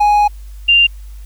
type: tone pair in turn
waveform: triangle / sine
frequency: 830.6 / 2788 Hz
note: G#5 / F7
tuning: 0 / -4 cents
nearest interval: octave + major sixth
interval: 2096 cents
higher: second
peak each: -6 dBFS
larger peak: neither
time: 0-0.28 / 0.68-0.87 s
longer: first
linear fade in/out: 10 ms
effects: added 50 Hz sine -29 dBFS peak until 1.25 s + white hiss -50 dBFS RMS until 1.25 s